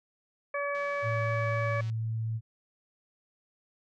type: harmonic tone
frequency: 570 Hz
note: C#5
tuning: 48 cents sharp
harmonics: 1 / 2 / 3 / 4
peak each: -32 / -35 / -37 / -38 dBFS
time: 0.54-1.81 s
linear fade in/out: 5 ms
type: click train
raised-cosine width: 0.2 ms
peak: -35 dBFS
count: 217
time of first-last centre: 0.75-1.899 s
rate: 188 Hz
type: tone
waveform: sine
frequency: 112 Hz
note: A2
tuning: 31 cents sharp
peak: -29 dBFS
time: 1.02-2.41 s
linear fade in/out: 50 ms
effects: none